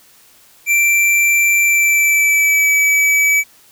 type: tone with pitch glide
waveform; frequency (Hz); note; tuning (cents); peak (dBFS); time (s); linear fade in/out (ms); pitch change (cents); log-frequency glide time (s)
square; 2349 to 2291; D7 to D7; 0 to -44; -11; 0.66-3.44; 50; -44; 1.63-2.7
effects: white hiss -48 dBFS RMS until 3.71 s